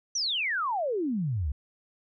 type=exponential sweep; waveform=sine; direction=down; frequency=6130 to 63.9 Hz; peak=-26 dBFS; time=0.15-1.52 s; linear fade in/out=5 ms; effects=none